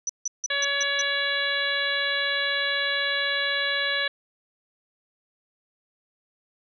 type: tone bursts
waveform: sine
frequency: 5950 Hz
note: F#8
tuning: 9 cents sharp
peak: -24 dBFS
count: 6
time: 0.07-1.014 s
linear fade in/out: 2 ms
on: 24 ms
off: 160 ms
type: harmonic tone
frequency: 564 Hz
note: C#5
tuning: 30 cents sharp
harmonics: 1 / 2 / 3 / 4 / 5 / 6 / 7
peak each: -33 / -37 / -26 / -32 / -35 / -31 / -31 dBFS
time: 0.5-4.08 s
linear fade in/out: 5 ms
effects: none